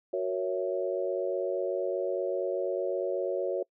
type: chord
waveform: sine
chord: F# dominant seventh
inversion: none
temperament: equal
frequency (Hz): 370 / 466.2 / 554.4 / 659.3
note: F#4 / A#4 / C#5 / E5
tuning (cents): 0 / 0 / 0 / 0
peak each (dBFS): -32 / -35 / -31 / -37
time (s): 0.13-3.63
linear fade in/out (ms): 5
effects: noise-tail reverb RT60 0.1 s tail -26 dB re dry